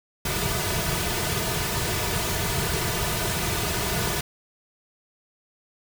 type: noise with comb filter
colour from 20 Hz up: pink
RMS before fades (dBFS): -26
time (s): 0.25-4.21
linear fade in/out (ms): 5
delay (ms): 3.7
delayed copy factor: -0.75
effects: none